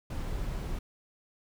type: noise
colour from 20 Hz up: brown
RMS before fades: -34 dBFS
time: 0.1-0.79 s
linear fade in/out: 5 ms
effects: none